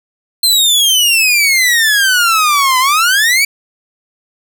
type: exponential two-way sweep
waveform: sawtooth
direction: down then up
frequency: 4181 to 1004 to 2334 Hz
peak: -5 dBFS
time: 0.43-3.45 s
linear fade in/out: 5 ms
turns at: 2.79 s
effects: none